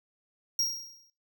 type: tone with exponential decay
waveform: square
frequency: 5610 Hz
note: F8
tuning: 7 cents sharp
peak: -24 dBFS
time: 0.59-1.1 s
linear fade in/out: 2 ms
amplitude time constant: 110 ms
effects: noise-tail reverb RT60 0.3 s tail -18 dB re dry